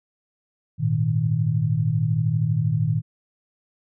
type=chord; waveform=sine; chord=Ab suspended second; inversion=none; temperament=equal; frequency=103.83 / 116.54 / 155.56 Hz; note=Ab2 / Bb2 / Eb3; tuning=0 / 0 / 0 cents; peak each=-27 / -22 / -22 dBFS; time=0.78-3.02 s; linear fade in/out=50 ms; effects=none